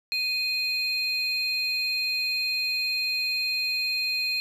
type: tone pair together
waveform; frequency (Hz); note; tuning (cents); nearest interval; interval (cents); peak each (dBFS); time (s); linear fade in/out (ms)
triangle; 2489 / 4194; D#7 / C8; 0 / +3; major sixth; 903; -26 / -26; 0.12-4.4; 0
effects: none